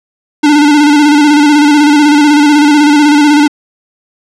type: tone with vibrato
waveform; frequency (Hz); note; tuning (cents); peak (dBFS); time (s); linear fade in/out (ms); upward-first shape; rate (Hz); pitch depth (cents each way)
square; 294.8; D4; +7; -4; 0.43-3.48; 10; square; 16; 41
effects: low-pass 7000 Hz 12 dB/octave